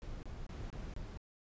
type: noise bursts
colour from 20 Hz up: brown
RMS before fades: -44 dBFS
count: 5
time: 0.02-1.174 s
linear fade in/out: 0 ms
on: 210 ms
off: 26 ms
effects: resampled to 16000 Hz